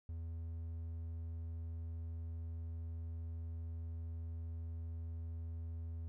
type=tone; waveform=triangle; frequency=82.4 Hz; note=E2; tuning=in tune; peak=-39 dBFS; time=0.09-6.08 s; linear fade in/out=0 ms; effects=none